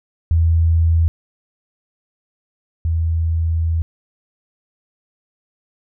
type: tone pair in turn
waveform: sine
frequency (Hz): 82.41 / 81.98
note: E2 / E2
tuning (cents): 0 / -9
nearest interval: unison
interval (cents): 9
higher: first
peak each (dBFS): -11 / -15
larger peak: first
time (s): 0.31-1.08 / 2.85-3.82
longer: second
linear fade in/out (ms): 0
effects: none